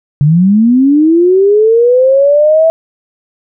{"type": "linear sweep", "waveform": "sine", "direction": "up", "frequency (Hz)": [138.7, 657], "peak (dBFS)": -4, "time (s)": [0.21, 2.7], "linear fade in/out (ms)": 0, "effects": []}